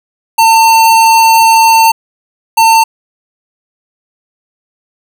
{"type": "tone bursts at uneven times", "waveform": "square", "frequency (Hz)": 901, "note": "A5", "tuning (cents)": 41, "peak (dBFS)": -4, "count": 2, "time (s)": [[0.38, 1.92], [2.57, 2.84]], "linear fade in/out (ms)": 10, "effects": []}